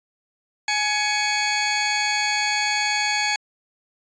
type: tone pair together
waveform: 15% pulse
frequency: 840 / 2233 Hz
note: G#5 / C#7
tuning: +19 / +12 cents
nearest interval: octave + perfect fourth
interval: 1693 cents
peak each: -16 dBFS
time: 0.68-3.36 s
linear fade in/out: 2 ms
effects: resampled to 16000 Hz